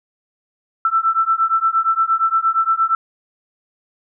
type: beating tone pair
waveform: sine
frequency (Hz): 1327 / 1335.6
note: E6 / E6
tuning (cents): +11 / +22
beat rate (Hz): 8.6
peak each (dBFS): -17 / -17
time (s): 0.85-2.95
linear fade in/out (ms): 2
effects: none